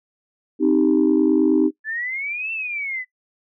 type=chord; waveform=sine; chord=C minor; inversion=none; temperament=equal; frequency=261.6 / 311.1 / 392 Hz; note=C4 / Eb4 / G4; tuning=0 / 0 / 0 cents; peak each=-18 / -15 / -20 dBFS; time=0.59-1.71 s; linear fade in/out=50 ms
type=exponential two-way sweep; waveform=sine; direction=up then down; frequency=1720 to 2695 to 1976 Hz; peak=-24 dBFS; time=1.84-3.05 s; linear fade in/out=50 ms; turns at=2.52 s
effects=noise-tail reverb RT60 0.1 s tail -18 dB re dry + tanh soft clip ceiling -7 dBFS